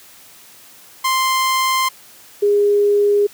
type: tone pair in turn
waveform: sawtooth / sine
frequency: 1046.5 / 409.6 Hz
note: C6 / G#4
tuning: 0 / -24 cents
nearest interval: octave + major third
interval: 1624 cents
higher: first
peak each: -11 dBFS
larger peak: neither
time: 1.04-1.89 / 2.42-3.27 s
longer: neither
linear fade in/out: 10 ms
effects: white hiss -44 dBFS RMS until 3.33 s + high-pass 80 Hz 12 dB/octave